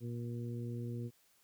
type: harmonic tone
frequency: 118.9 Hz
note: A#2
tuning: 35 cents sharp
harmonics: 1 / 2 / 3 / 4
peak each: -39 / -44 / -48 / -52 dBFS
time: 0-1.11 s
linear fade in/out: 50 ms
effects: white hiss -70 dBFS RMS until 1.43 s